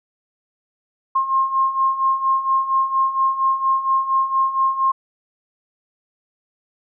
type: beating tone pair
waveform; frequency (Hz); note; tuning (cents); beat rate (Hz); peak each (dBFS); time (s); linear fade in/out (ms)
sine; 1064 / 1068.3; C6 / C6; +29 / +36; 4.3; -22 / -17; 1.15-4.92; 10
effects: none